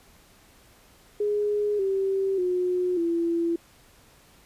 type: tone with pitch steps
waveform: sine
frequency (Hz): 415.3 / 387.5 / 361.5 / 337.3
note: G#4 / G4 / F#4 / E4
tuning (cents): 0 / -20 / -40 / +40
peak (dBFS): -22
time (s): 1.2-3.56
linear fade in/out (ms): 5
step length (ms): 590
effects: pink hiss -56 dBFS RMS until 4.45 s + resampled to 32000 Hz